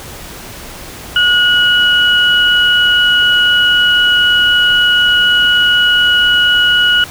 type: tone pair together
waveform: sine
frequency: 1447 / 2926 Hz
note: F#6 / F#7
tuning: -39 / -20 cents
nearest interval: octave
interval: 1219 cents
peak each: -10 dBFS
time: 1.16-7.04 s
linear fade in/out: 2 ms
effects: pink hiss -30 dBFS RMS until 7.1 s